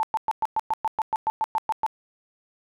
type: tone bursts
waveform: sine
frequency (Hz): 880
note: A5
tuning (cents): 0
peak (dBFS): -20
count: 14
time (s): 0-1.864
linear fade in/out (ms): 0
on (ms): 31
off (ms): 110
effects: none